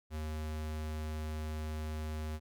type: tone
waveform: square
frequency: 77.4 Hz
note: D#2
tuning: 9 cents flat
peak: -37 dBFS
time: 0.1-2.4 s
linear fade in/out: 50 ms
effects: none